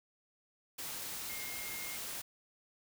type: tone in noise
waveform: sine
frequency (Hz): 2134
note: C7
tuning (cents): +34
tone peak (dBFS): -46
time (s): 1.29-1.97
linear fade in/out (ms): 10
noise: white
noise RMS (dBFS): -42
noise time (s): 0.78-2.22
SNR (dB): -7
effects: none